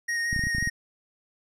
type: tone with vibrato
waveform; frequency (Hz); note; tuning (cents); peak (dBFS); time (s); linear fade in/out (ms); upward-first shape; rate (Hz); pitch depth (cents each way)
square; 1864.7; A#6; 0; -26; 0.08-0.7; 10; square; 5.8; 10
type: clicks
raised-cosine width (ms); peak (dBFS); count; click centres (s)
5; -19; 9; 0.329 / 0.363 / 0.393 / 0.438 / 0.47 / 0.549 / 0.583 / 0.626 / 0.674
effects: low-pass 9000 Hz 12 dB/octave